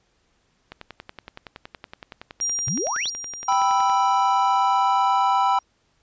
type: click train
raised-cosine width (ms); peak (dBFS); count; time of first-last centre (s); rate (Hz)
0.3; -20; 35; 0.72-3.898; 10.7
type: tone with exponential decay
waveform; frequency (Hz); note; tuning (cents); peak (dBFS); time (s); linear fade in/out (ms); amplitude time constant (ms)
sine; 5700; F8; +34; -21; 2.41-5.63; 1; 700
type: exponential sweep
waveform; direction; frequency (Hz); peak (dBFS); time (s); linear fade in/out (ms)
sine; up; 110 to 4978; -24; 2.67-3.1; 5
type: chord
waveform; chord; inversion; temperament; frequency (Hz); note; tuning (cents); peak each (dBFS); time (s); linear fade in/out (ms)
triangle; E minor; first; equal; 784 / 987.8 / 1318.5; G5 / B5 / E6; 0 / 0 / 0; -19 / -18 / -23; 3.48-5.59; 5
effects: pink hiss -66 dBFS RMS until 6.02 s + resampled to 16000 Hz